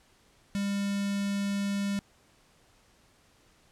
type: tone with notch filter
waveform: square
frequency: 200 Hz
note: G3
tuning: 35 cents sharp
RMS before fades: -30 dBFS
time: 0.55-1.99 s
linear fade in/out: 0 ms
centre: 780 Hz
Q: 0.69
effects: pink hiss -63 dBFS RMS until 3.71 s + low-pass 10000 Hz 12 dB/octave